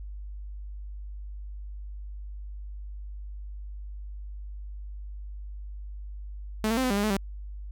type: tone with pitch steps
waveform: sawtooth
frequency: 216.7 / 226.8 / 260.4 / 254.1 / 199.7 / 203.9 / 215.3 / 195.9 Hz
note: A3 / A#3 / C4 / B3 / G3 / G#3 / A3 / G3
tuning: -26 / -47 / -8 / +49 / +32 / -32 / -37 / -1 cents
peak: -20 dBFS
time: 6.64-7.168 s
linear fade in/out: 0 ms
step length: 66 ms
effects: added 50 Hz sine -36 dBFS peak until 7.71 s